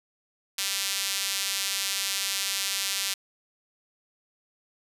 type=tone with high-pass filter; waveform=sawtooth; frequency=196 Hz; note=G3; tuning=in tune; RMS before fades=-29 dBFS; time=0.58-3.14 s; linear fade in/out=5 ms; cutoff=3500 Hz; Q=0.92; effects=resampled to 32000 Hz